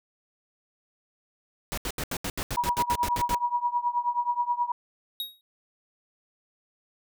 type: noise bursts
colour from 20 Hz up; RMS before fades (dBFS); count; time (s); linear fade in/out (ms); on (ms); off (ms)
pink; -31; 13; 1.72-3.347; 0; 55; 76
type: tone with tremolo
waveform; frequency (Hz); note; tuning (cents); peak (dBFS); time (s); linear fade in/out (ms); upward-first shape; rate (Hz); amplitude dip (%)
sine; 964; B5; -42; -20; 2.57-4.72; 5; triangle; 9.4; 95
type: tone with exponential decay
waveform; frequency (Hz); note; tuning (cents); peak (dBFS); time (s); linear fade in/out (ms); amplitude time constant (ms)
square; 3781; A#7; +24; -27; 5.2-5.41; 1; 44
effects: none